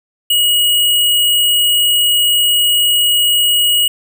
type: tone with sample-and-hold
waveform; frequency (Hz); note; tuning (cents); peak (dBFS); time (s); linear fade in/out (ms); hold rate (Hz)
sine; 2906; F#7; -32; -9; 0.3-3.88; 5; 11025
effects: none